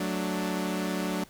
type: chord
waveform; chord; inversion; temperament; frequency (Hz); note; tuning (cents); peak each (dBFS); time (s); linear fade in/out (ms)
sawtooth; D major; first; equal; 185 / 220 / 293.7; F#3 / A3 / D4; 0 / 0 / 0; -27 / -31 / -29; 0-1.24; 5
effects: pink hiss -55 dBFS RMS until 1.29 s